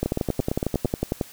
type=two click trains; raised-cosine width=2 ms; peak=-10 / -9 dBFS; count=8 / 14; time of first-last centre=0.06-0.856 / 0.03-1.212 s; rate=8.79 / 11 Hz; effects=white hiss -46 dBFS RMS until 1.32 s